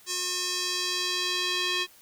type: tone with band-pass filter sweep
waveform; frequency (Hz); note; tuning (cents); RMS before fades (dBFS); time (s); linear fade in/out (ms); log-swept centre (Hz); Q
square; 361.6; F#4; -40; -29; 0.06-1.87; 50; 6400 to 3300; 1.7
effects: white hiss -55 dBFS RMS until 2.01 s